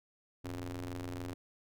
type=ring-modulated tone; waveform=sawtooth; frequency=87 Hz; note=F2; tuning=6 cents flat; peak=-32 dBFS; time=0.44-1.34 s; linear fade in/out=10 ms; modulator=186 Hz; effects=none